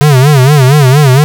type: tone with vibrato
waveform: square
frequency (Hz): 138.59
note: C#3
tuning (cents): 0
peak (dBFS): -3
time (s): 0.01-1.24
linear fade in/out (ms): 0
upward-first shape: sine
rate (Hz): 4.3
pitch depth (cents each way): 160
effects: none